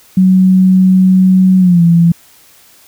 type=tone with pitch glide; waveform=sine; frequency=186.7 to 169.24 Hz; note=F#3 to E3; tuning=+16 to +46 cents; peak=-4 dBFS; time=0.17-2.12 s; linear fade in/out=5 ms; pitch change=-170 cents; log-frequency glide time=1.59-1.82 s; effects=white hiss -44 dBFS RMS until 2.87 s